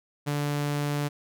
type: tone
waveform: sawtooth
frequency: 145.6 Hz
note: D3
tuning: 15 cents flat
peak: -22 dBFS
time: 0.26-1.09 s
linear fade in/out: 20 ms
effects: none